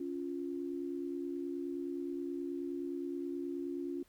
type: tone pair together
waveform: sine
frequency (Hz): 279.7 / 349.2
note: C#4 / F4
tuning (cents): +16 / 0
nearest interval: major third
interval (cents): 384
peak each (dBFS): -39 / -39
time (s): 0-4.03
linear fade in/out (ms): 5
effects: pink hiss -69 dBFS RMS until 4.08 s